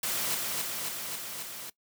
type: noise with echo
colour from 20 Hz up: white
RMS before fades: -31 dBFS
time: 0.03-0.35 s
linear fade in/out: 5 ms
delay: 270 ms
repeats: 5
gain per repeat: -2 dB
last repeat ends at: 1.7 s
effects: noise-tail reverb RT60 0.1 s tail -20 dB re dry + high-pass 100 Hz 12 dB/octave